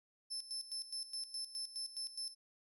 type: tone with tremolo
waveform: 35% pulse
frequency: 5274 Hz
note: E8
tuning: in tune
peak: -37 dBFS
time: 0.3-2.35 s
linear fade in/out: 20 ms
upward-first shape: square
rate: 4.8 Hz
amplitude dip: 75%
effects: none